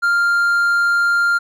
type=tone; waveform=triangle; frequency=1396.9 Hz; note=F6; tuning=in tune; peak=-11 dBFS; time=0.02-1.39 s; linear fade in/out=20 ms; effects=none